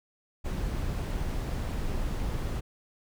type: noise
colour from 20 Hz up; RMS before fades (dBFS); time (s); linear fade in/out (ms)
brown; -31; 0.44-2.61; 20
effects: none